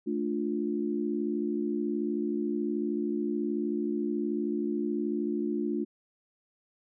sine chord, D minor, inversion second, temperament just, 220.2 / 293.7 / 352.4 Hz, A3 / D4 / F4, +2 / 0 / +16 cents, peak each -32 dBFS, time 0.06-5.85 s, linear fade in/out 20 ms, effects none

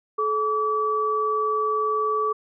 sine tone pair together, 430.4 / 1150 Hz, A4 / D6, -38 / -37 cents, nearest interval octave + perfect fourth, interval 1701 cents, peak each -25 / -22 dBFS, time 0.18-2.33 s, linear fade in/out 10 ms, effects none

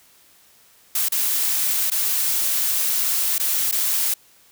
blue noise with dropouts, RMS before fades -21 dBFS, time 0.95-4.14 s, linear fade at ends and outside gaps 5 ms, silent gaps 1.086-1.12 / 1.902-1.916 / 3.382-3.397 / 3.714-3.723 s, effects white hiss -54 dBFS RMS until 4.51 s

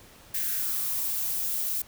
violet noise with high-pass filter sweep, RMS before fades -29 dBFS, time 0.34-1.82 s, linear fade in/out 5 ms, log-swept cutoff 1800 to 460 Hz, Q 5.2, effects pink hiss -52 dBFS RMS until 1.87 s

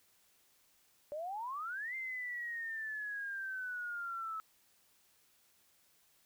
sine exponential two-way sweep, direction up then down, 575 to 2100 to 1296 Hz, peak -38 dBFS, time 1.12-4.4 s, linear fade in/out 0 ms, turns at 1.95 s, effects white hiss -70 dBFS RMS until 6.25 s

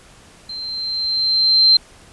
sine tone with level ramp, 4128 Hz, C8, 24 cents flat, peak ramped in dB -27 to -7 dBFS, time 0.49-1.77 s, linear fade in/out 5 ms, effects pink hiss -46 dBFS RMS until 2.12 s + resampled to 24000 Hz

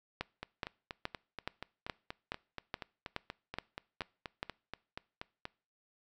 two click trains, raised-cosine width 0.3 ms, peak -24 / -19 dBFS, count 22 / 11, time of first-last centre 0.43-5.454 / 0.21-4.429 s, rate 4.18 / 2.37 Hz, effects noise-tail reverb RT60 0.4 s tail -23 dB re dry

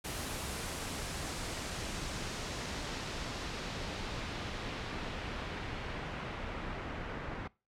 pink noise with low-pass filter sweep, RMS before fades -40 dBFS, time 0.04-7.48 s, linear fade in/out 10 ms, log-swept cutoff 12000 to 1800 Hz, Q 0.93, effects noise-tail reverb RT60 0.3 s tail -23 dB re dry

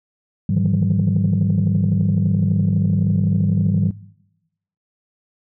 sine tone cluster, 103.5 / 145 / 156.7 / 168.6 / 192.3 Hz, G#2 / D3 / D#3 / E3 / G3, -5 / -22 / +13 / +39 / -33 cents, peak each -19 / -26 / -20 / -21 / -19 dBFS, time 0.49-3.91 s, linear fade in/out 5 ms, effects noise-tail reverb RT60 0.9 s tail -20 dB re dry + tanh soft clip ceiling -9 dBFS

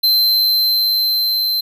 square tone with level ramp, 4101 Hz, C8, 36 cents flat, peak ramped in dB -11 to -16 dBFS, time 0.03-1.61 s, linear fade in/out 10 ms, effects none

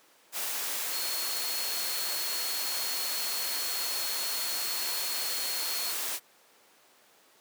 sine tone in noise, 4320 Hz, C#8, 45 cents flat, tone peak -35 dBFS, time 0.9-5.95 s, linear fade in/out 50 ms, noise white, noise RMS -33 dBFS, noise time 0.32-6.2 s, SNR -5 dB, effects pink hiss -60 dBFS RMS until 7.4 s + high-pass 400 Hz 12 dB/octave

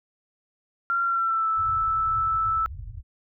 sine tone with pitch glide, 1377 to 1316.3 Hz, F6 to E6, -25 to -3 cents, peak -21 dBFS, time 0.9-2.66 s, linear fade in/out 0 ms, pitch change -78 cents, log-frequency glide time 1.04-1.48 s
white low-pass noise, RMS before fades -38 dBFS, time 1.55-3.03 s, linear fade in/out 50 ms, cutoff 120 Hz, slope 96 dB/octave
effects none

